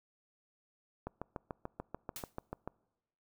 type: click train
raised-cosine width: 1 ms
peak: -25 dBFS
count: 12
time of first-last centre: 1.07-2.676 s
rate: 6.85 Hz
type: noise with exponential decay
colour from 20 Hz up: white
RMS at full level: -40 dBFS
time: 2.16-2.33 s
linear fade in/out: 1 ms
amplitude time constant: 36 ms
effects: noise-tail reverb RT60 1.0 s tail -25 dB re dry